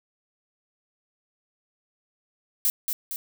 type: noise with echo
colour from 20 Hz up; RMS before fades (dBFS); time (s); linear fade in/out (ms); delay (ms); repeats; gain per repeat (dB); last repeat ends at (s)
violet; -22; 2.65-2.7; 0; 230; 2; -5; 3.16
effects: none